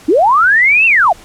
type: linear two-way sweep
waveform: sine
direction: up then down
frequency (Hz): 270 to 2746 to 603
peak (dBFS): -6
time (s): 0.08-1.13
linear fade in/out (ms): 10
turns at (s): 0.86
effects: pink hiss -39 dBFS RMS until 1.24 s + low-pass 11000 Hz 12 dB/octave